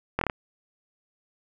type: slowing click train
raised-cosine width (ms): 0.5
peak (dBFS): -9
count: 5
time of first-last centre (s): 0.19-0.298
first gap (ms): 23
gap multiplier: 1.11
effects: none